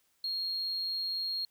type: tone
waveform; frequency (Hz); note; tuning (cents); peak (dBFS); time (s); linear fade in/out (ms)
triangle; 4259; C8; +30; -29; 0.24-1.45; 2
effects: tanh soft clip ceiling -28 dBFS + white hiss -72 dBFS RMS until 1.5 s